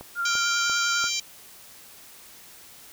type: click train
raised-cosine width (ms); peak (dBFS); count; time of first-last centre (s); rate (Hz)
1; -25; 4; 0.01-1.041; 2.91
type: tone with vibrato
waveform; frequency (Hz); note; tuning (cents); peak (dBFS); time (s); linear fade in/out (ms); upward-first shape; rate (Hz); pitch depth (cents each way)
sine; 1396.9; F6; 0; -24; 0.15-1.1; 50; triangle; 10; 25
type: harmonic tone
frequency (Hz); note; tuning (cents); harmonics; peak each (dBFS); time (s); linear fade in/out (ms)
787; G5; +7; 3 / 4 / 5 / 6 / 7 / 8 / 9; -33 / -33 / -33 / -33 / -33 / -33 / -33; 0.25-1.2; 5
effects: white hiss -48 dBFS RMS until 2.92 s